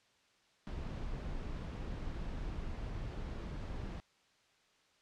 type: noise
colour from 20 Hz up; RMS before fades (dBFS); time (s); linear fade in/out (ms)
brown; -41; 0.67-4; 0
effects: white hiss -70 dBFS RMS until 5.01 s + low-pass 5000 Hz 12 dB/octave